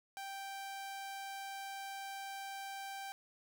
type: tone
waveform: sawtooth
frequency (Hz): 784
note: G5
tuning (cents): 0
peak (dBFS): -39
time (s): 0.17-3.12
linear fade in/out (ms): 0
effects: none